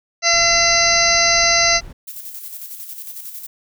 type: harmonic tone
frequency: 680 Hz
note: F5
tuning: 46 cents flat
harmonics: 1 / 2 / 3 / 4 / 6 / 7 / 8 / 9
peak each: -20 / -23 / -18 / -24 / -21 / -20 / -24 / -18 dBFS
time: 0.22-1.81 s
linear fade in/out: 50 ms
type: noise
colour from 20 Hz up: brown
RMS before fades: -35 dBFS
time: 0.33-1.93 s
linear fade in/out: 10 ms
type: noise with tremolo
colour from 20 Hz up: violet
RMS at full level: -31 dBFS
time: 2.07-3.47 s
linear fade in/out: 10 ms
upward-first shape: square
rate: 11 Hz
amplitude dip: 45%
effects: none